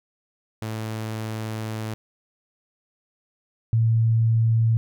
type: tone pair in turn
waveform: sawtooth / sine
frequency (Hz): 109.9 / 113.45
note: A2 / A#2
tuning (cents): -2 / -47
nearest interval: minor second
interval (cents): 55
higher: second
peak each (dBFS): -24 / -16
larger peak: second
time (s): 0.62-1.94 / 3.73-4.77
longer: first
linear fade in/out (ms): 0
effects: none